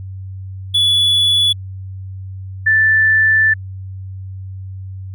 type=tone pair in turn; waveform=triangle / sine; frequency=3423 / 1761.7 Hz; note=A7 / A6; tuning=-48 / +2 cents; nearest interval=major seventh; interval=1150 cents; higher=first; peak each=-9 / -9 dBFS; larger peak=neither; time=0.74-1.53 / 2.66-3.54 s; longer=second; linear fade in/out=10 ms; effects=added 95 Hz sine -26 dBFS peak until 5.14 s